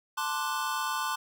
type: chord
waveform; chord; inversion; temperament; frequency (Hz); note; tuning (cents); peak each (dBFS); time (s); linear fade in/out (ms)
square; D dominant seventh; second; equal; 880 / 1046.5 / 1174.7 / 1480; A5 / C6 / D6 / F#6; 0 / 0 / 0 / 0; -36 / -34 / -36 / -37; 0.17-1.16; 10
effects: none